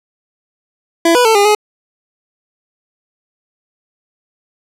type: tone with pitch steps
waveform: 25% pulse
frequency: 334.4 / 491.8 / 445.2 / 405.6 / 421 Hz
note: E4 / B4 / A4 / G#4 / G#4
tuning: +25 / -7 / +20 / -41 / +24 cents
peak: -4 dBFS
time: 1.05-1.55 s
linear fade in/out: 5 ms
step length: 100 ms
effects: low-pass 12000 Hz 12 dB/octave